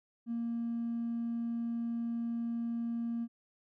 sine tone with hard clipping, 233.1 Hz, A#3, in tune, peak -33 dBFS, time 0.26-3.28 s, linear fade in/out 50 ms, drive 1 dB, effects none

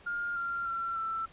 sine tone with pitch steps, 1411 / 1384.4 / 1358.2 / 1332.6 Hz, F6 / F6 / F6 / E6, +17 / -16 / -49 / +18 cents, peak -31 dBFS, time 0.06-1.26 s, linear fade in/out 10 ms, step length 300 ms, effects pink hiss -56 dBFS RMS until 1.32 s + resampled to 8000 Hz

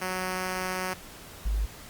5% pulse / sine tone pair in turn, 185 / 51.91 Hz, F#3 / G#1, 0 / 0 cents, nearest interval octave + minor seventh, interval 2200 cents, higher first, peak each -18 / -24 dBFS, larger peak first, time 0.01-0.94 / 1.45-1.66 s, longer first, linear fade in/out 10 ms, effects pink hiss -46 dBFS RMS until 1.89 s + Opus 48 kbps

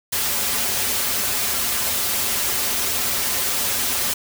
white noise with comb filter, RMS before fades -22 dBFS, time 0.12-4.14 s, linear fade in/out 10 ms, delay 6.3 ms, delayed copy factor -0.85, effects none

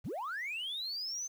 sine linear sweep, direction up, 51.6 to 6272 Hz, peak -34 dBFS, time 0.04-1.28 s, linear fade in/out 20 ms, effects tanh soft clip ceiling -34 dBFS + 10-bit

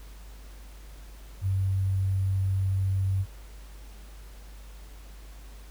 sine tone with sample-and-hold, 95.9 Hz, G2, 37 cents flat, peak -23 dBFS, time 1.41-3.26 s, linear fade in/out 50 ms, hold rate 11025 Hz, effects added 50 Hz sine -43 dBFS peak until 5.7 s + pink hiss -54 dBFS RMS until 5.7 s

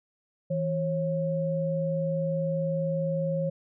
sine tone pair together, 163.23 / 544 Hz, E3 / C#5, -17 / -33 cents, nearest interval octave + major sixth, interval 2084 cents, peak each -28 dBFS, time 0.5-3.5 s, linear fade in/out 10 ms, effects none

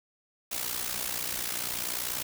white noise with amplitude modulation, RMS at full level -30 dBFS, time 0.51-2.23 s, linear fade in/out 10 ms, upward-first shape sine, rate 60.4 Hz, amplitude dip 70%, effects none

